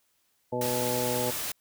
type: harmonic tone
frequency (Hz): 123.47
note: B2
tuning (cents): 0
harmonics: 1 / 2 / 3 / 4 / 5 / 7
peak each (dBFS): -37 / -35 / -36 / -31 / -35 / -35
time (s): 0.52-1.31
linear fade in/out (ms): 10
type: noise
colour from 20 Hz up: white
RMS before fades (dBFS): -33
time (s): 0.61-1.52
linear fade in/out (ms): 5
effects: white hiss -71 dBFS RMS until 1.6 s